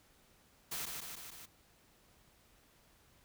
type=noise with echo; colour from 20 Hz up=white; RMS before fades=-40 dBFS; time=0.71-0.86 s; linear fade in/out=10 ms; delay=150 ms; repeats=4; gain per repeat=-3 dB; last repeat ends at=1.46 s; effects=pink hiss -67 dBFS RMS until 3.24 s